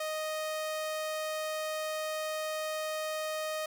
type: tone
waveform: sawtooth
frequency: 622.3 Hz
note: D#5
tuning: in tune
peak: -29 dBFS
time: 0-3.66 s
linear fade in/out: 5 ms
effects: none